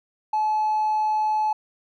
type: tone with hard clipping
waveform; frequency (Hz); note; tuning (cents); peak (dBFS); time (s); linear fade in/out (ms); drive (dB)
sine; 859; A5; -42; -20; 0.33-1.53; 5; 1
effects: none